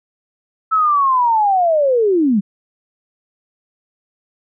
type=linear sweep; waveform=sine; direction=down; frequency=1318.5 to 185 Hz; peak=-11 dBFS; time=0.71-2.41 s; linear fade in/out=20 ms; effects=none